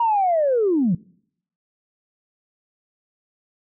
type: linear sweep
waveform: sine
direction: down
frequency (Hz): 955 to 155.4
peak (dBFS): -15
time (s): 0-0.95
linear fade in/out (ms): 5
effects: noise-tail reverb RT60 0.7 s tail -26 dB re dry + tanh soft clip ceiling -11 dBFS